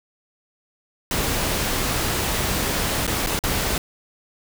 pink noise with dropouts, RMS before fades -23 dBFS, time 1.11-3.78 s, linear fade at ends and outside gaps 2 ms, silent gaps 3.068-3.076 / 3.263-3.27 / 3.391-3.437 s, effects none

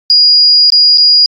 sine tone with dropouts, 4875 Hz, D#8, 36 cents flat, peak -3 dBFS, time 0.1-1.26 s, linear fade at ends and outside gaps 1 ms, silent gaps 0.702-0.722 / 0.975-0.981 s, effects AAC 64 kbps

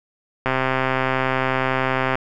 click train, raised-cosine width 0.5 ms, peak -5 dBFS, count 223, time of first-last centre 0.46-2.155 s, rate 131 Hz, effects none

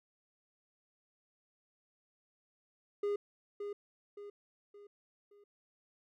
triangle tone with echo, 408.7 Hz, G#4, 28 cents flat, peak -29 dBFS, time 3.03-3.16 s, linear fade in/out 5 ms, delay 570 ms, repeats 4, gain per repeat -7 dB, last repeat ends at 5.44 s, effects none

